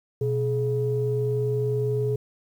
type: tone pair together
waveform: sine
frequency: 123.7 / 422.5 Hz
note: B2 / G#4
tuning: +3 / +30 cents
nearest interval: octave + major sixth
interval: 2127 cents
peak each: -24 / -24 dBFS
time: 0.21-2.16 s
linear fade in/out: 5 ms
effects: tanh soft clip ceiling -14 dBFS + 9-bit